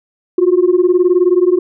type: beating tone pair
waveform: sine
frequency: 350 / 369 Hz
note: F4 / F#4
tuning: +4 / -5 cents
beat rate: 19 Hz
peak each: -10 dBFS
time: 0.38-1.59 s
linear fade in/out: 5 ms
effects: tanh soft clip ceiling -3 dBFS